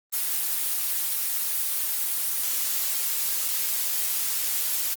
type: noise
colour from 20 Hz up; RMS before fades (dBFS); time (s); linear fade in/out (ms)
blue; -26; 0.12-4.95; 20
effects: Opus 24 kbps